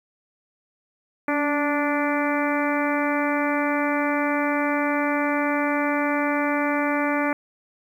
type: harmonic tone with a mistuned harmonic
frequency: 292.2 Hz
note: D4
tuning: 9 cents flat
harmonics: 1 / 2 / 3 / 4 / 5 / 6 / 7 / 8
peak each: -24 / -27 / -29 / -30 / -31 / -32 / -32 / -33 dBFS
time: 1.28-7.33 s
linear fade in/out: 2 ms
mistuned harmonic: 1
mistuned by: -31 cents
effects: 9-bit